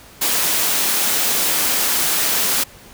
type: high-pass noise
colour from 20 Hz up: white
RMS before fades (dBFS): -18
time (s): 0.21-2.64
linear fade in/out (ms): 10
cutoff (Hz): 170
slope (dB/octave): 24
effects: pink hiss -43 dBFS RMS until 2.93 s